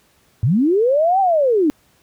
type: linear two-way sweep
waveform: sine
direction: up then down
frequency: 97.3 to 794 to 280.3 Hz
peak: -12 dBFS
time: 0.43-1.7 s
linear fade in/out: 0 ms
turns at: 1.2 s
effects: pink hiss -57 dBFS RMS until 2.02 s + high-pass 60 Hz 12 dB/octave